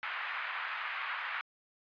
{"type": "band-pass noise", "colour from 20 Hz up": "pink", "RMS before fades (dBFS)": -38, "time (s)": [0.03, 1.41], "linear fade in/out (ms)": 0, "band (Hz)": [1100, 2500], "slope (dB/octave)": 24, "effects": ["resampled to 11025 Hz"]}